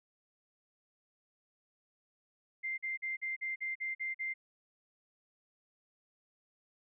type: tone bursts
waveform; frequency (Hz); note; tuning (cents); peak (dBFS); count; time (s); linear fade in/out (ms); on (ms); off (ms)
sine; 2093; C7; 0; -34; 9; 2.63-4.34; 20; 150; 45
effects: none